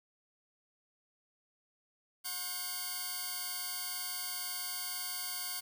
5% pulse tone cluster, 724 / 1075 / 1580 / 4600 Hz, F#5 / C6 / G6 / D8, -38 / +47 / +13 / -37 cents, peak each -34 / -32 / -36 / -32 dBFS, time 2.24-5.61 s, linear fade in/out 20 ms, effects 10-bit

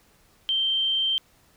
sine tone, 3136 Hz, G7, in tune, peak -21 dBFS, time 0.49-1.18 s, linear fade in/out 0 ms, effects pink hiss -60 dBFS RMS until 1.56 s

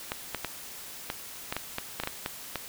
clicks, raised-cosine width 0.3 ms, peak -14 dBFS, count 12, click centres 0.119 / 0.347 / 0.447 / 1.101 / 1.525 / 1.566 / 1.784 / 2 / 2.036 / 2.074 / 2.261 / 2.557 s, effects white hiss -43 dBFS RMS until 2.68 s

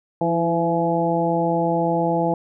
harmonic tone with a mistuned harmonic, 168.7 Hz, E3, 40 cents sharp, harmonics 1 / 2 / 3 / 4 / 5, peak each -24 / -24 / -24 / -24 / -24 dBFS, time 0.21-2.34 s, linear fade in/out 2 ms, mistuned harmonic 2, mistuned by -28 cents, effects none

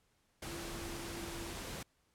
sine tone in noise, 339.3 Hz, F4, 50 cents flat, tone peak -46 dBFS, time 0.47-1.53 s, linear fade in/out 5 ms, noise pink, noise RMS -44 dBFS, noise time 0.42-1.83 s, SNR -5 dB, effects pink hiss -75 dBFS RMS until 2.14 s + low-pass 12000 Hz 12 dB/octave

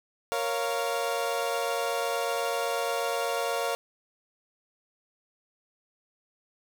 30% pulse chord, Bb minor, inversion none, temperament equal with one note detuned, 466.2 / 554.4 / 696 Hz, Bb4 / Db5 / F5, 0 / 0 / -6 cents, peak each -29 dBFS, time 0.32-3.75 s, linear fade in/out 0 ms, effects 9-bit

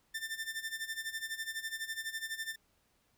sawtooth tone with tremolo, 1788 Hz, A6, 27 cents sharp, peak -31 dBFS, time 0.14-2.56 s, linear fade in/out 10 ms, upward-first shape sine, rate 12 Hz, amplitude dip 80%, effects pink hiss -73 dBFS RMS until 3.17 s

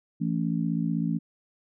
harmonic tone, 55.9 Hz, A1, 28 cents sharp, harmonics 3 / 4 / 5, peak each -27 / -29 / -31 dBFS, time 0.2-1.19 s, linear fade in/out 20 ms, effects none

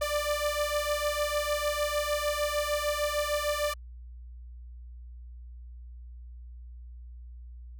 sawtooth beating tone pair, 587.3 / 593.9 Hz, D5 / D5, 0 / +19 cents, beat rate 6.6 Hz, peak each -27 / -26 dBFS, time 0.01-3.74 s, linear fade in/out 10 ms, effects added 60 Hz sine -42 dBFS peak until 7.79 s

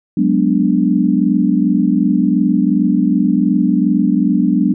sine chord, G# half-diminished seventh, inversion third, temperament equal, 185 / 207.7 / 246.9 / 293.7 Hz, F#3 / G#3 / B3 / D4, 0 / 0 / 0 / 0 cents, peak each -16 dBFS, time 0.17-4.74 s, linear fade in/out 5 ms, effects none

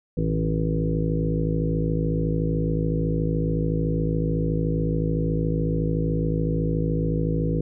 harmonic tone with a mistuned harmonic, 53.8 Hz, A1, 38 cents flat, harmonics 1 / 2 / 3 / 5 / 6 / 7 / 8 / 9, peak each -28 / -30 / -24 / -30 / -33 / -35 / -36 / -31 dBFS, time 0.17-7.61 s, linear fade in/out 5 ms, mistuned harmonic 2, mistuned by +36 cents, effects none

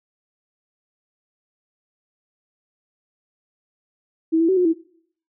sine tone with pitch steps, 323.7 / 330.5 / 378.2 / 360 / 326.9 Hz, E4 / E4 / F#4 / F#4 / E4, -31 / +5 / +38 / -47 / -14 cents, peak -14 dBFS, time 4.32-4.735 s, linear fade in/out 20 ms, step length 83 ms, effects noise-tail reverb RT60 0.6 s tail -21 dB re dry

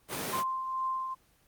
pink high-pass noise, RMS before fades -35 dBFS, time 0.08-0.44 s, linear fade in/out 50 ms, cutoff 170 Hz, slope 12 dB/octave
sine tone with tremolo, 1046.5 Hz, C6, in tune, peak -28 dBFS, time 0.32-1.15 s, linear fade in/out 20 ms, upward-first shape triangle, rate 2.3 Hz, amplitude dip 45%
effects pink hiss -66 dBFS RMS until 1.47 s + Opus 24 kbps

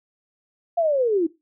sine linear sweep, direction down, 698.5 to 311.1 Hz, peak -17 dBFS, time 0.77-1.27 s, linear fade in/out 10 ms, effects noise-tail reverb RT60 0.2 s tail -17 dB re dry

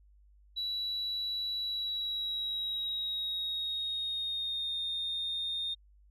sine tone with pitch glide, 3928 to 3665 Hz, B7 to A#7, -10 to -30 cents, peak -31 dBFS, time 0.56-5.75 s, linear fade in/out 20 ms, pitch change -120 cents, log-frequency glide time 1.59-4.78 s, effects tanh soft clip ceiling -28 dBFS + added 50 Hz sine -58 dBFS peak until 6.1 s

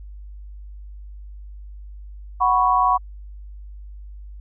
sine chord, F# suspended fourth, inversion none, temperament equal, 740 / 987.8 / 1108.7 Hz, F#5 / B5 / C#6, 0 / 0 / 0 cents, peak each -20 / -19 / -18 dBFS, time 2.4-2.98 s, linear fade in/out 20 ms, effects added 50 Hz sine -35 dBFS peak until 4.4 s

